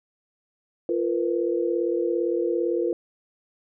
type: tone cluster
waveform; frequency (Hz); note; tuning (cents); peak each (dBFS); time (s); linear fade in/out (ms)
sine; 345 / 462.2 / 499.9; F4 / A#4 / B4; -21 / -15 / +21; -24 / -27 / -28; 0.89-2.93; 2
effects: none